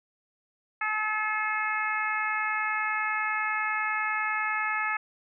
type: harmonic tone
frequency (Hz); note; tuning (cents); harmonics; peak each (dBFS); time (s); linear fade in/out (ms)
430; A4; -40; 2 / 3 / 4 / 5 / 6; -34 / -31 / -31 / -32 / -37; 0.81-4.97; 5
effects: none